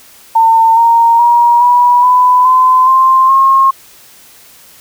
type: tone with pitch steps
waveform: sine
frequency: 904 / 926.7 / 950 / 973.9 / 998.4 / 1023.5 / 1049.3 / 1075.7 Hz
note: A5 / A#5 / A#5 / B5 / B5 / C6 / C6 / C6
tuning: +47 / -10 / +33 / -24 / +19 / -38 / +5 / +48 cents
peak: -4 dBFS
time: 0.35-3.71 s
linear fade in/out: 10 ms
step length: 420 ms
effects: white hiss -40 dBFS RMS until 4.8 s